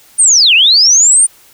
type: linear two-way sweep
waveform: sine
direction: down then up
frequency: 9190 to 2448 to 9190 Hz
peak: -4 dBFS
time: 0.18-1.27 s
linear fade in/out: 20 ms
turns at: 0.54 s
effects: white hiss -44 dBFS RMS until 1.53 s